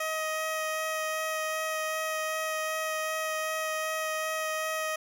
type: tone with vibrato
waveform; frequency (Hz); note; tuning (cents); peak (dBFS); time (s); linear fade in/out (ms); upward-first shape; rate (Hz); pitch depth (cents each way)
15% pulse; 630; D#5; +21; -23; 0-4.96; 5; sine; 2.6; 8
effects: none

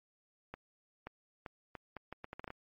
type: accelerating click train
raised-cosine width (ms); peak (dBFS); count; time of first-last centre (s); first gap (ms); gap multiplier
0.5; -28; 12; 0.54-2.504; 530; 0.74
effects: MP3 32 kbps

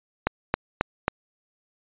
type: click train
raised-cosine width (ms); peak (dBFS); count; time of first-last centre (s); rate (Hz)
0.5; -5; 4; 0.27-1.081; 3.7
effects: resampled to 8000 Hz

